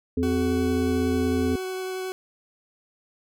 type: harmonic tone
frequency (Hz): 86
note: F2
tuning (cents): -26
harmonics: 1 / 3 / 5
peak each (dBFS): -28 / -23 / -28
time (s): 0.17-1.56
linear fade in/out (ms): 5
type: tone with vibrato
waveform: 40% pulse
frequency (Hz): 373.9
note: F#4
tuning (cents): +18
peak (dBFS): -28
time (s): 0.23-2.12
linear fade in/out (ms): 0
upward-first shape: sine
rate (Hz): 11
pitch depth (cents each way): 8
effects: none